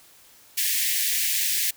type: high-pass noise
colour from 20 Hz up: white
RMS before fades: -24 dBFS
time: 0.57-1.71 s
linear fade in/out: 10 ms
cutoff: 1700 Hz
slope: 96 dB/octave
effects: white hiss -53 dBFS RMS until 1.76 s